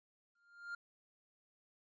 triangle tone with exponential growth, 1401 Hz, F6, 5 cents sharp, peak -37 dBFS, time 0.35-0.75 s, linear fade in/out 5 ms, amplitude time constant 86 ms, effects resampled to 16000 Hz

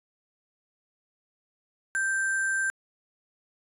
sine tone with sample-and-hold, 1568 Hz, G6, in tune, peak -24 dBFS, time 1.95-2.7 s, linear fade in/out 0 ms, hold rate 8820 Hz, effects resampled to 32000 Hz

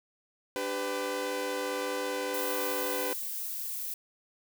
sawtooth chord, G major, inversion second, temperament equal with one note detuned, 293.7 / 392 / 502.2 Hz, D4 / G4 / B4, 0 / 0 / +29 cents, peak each -35 / -33 / -29 dBFS, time 0.56-3.13 s, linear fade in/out 0 ms
violet noise, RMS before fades -36 dBFS, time 2.34-3.94 s, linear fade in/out 2 ms
effects none

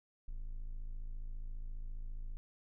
triangle tone, 27.36 Hz, A0, 9 cents flat, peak -37 dBFS, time 0.28-2.37 s, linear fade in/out 0 ms, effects none

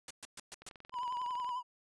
white noise bursts, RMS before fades -44 dBFS, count 5, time 0.08-0.69 s, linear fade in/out 2 ms, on 26 ms, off 120 ms
click train, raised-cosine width 0.3 ms, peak -36 dBFS, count 20, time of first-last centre 0.62-1.492 s, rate 21.8 Hz
triangle tone with vibrato, 987.8 Hz, B5, in tune, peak -33 dBFS, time 0.92-1.63 s, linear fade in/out 50 ms, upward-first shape sine, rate 11 Hz, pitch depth 56 cents each way
effects resampled to 22050 Hz

